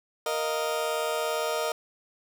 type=chord; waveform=30% pulse; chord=Bb suspended fourth; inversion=none; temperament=just; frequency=466.2 / 621.6 / 699.2 Hz; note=Bb4 / Eb5 / F5; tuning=0 / -2 / +2 cents; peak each=-28 / -27 / -33 dBFS; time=0.26-1.72 s; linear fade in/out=2 ms; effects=none